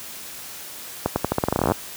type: accelerating click train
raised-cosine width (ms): 1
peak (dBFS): -5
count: 18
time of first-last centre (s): 1.06-1.719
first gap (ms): 100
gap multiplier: 0.86
effects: white hiss -37 dBFS RMS until 1.96 s + high-pass 60 Hz 12 dB/octave